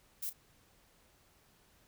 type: noise with echo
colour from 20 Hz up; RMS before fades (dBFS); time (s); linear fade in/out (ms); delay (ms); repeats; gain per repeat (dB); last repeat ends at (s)
violet; -38; 0.22-0.3; 10; 33; 1; -14; 0.333
effects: pink hiss -67 dBFS RMS until 1.87 s